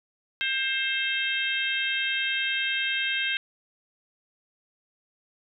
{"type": "harmonic tone", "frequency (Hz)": 530, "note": "C5", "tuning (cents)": 22, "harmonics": [3, 4, 5, 6, 7], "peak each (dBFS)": [-30, -32, -30, -30, -35], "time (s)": [0.41, 3.37], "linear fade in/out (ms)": 0, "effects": []}